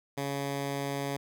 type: tone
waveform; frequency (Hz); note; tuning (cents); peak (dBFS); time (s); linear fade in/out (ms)
10% pulse; 140; C#3; +18; -23; 0.17-1.17; 10
effects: none